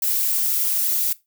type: noise with flanger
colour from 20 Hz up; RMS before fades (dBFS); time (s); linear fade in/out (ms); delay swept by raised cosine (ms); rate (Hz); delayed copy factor
violet; -21; 0.02-1.13; 5; 0.74 to 5.74; 2.4; -0.6
effects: noise-tail reverb RT60 0.2 s tail -18 dB re dry